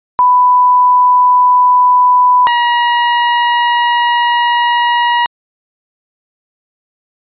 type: tone pair in turn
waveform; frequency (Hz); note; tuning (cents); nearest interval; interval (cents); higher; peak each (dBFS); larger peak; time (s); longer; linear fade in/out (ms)
sine / sawtooth; 994 / 956.3; B5 / A#5; +11 / +44; minor second; 67; first; -5; neither; 0.19-2.47 / 2.47-5.26; second; 0
effects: resampled to 8000 Hz